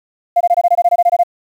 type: tone bursts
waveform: sine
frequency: 698.5 Hz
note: F5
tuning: in tune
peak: -6 dBFS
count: 13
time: 0.36-1.235 s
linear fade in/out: 10 ms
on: 47 ms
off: 22 ms
effects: tanh soft clip ceiling -2 dBFS + 7-bit